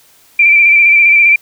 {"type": "tone with vibrato", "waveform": "sine", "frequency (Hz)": 2349, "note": "D7", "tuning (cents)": 0, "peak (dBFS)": -4, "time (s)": [0.39, 1.36], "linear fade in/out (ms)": 5, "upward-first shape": "square", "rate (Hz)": 15, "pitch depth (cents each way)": 26, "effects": ["white hiss -47 dBFS RMS until 1.41 s"]}